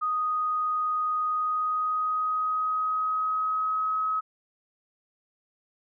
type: tone with pitch glide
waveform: sine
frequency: 1244.5 to 1275.8 Hz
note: D#6 to D#6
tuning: 0 to +43 cents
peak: -24 dBFS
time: 0.01-4.21 s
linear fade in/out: 20 ms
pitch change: +43 cents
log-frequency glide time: 1.29-3.97 s
effects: none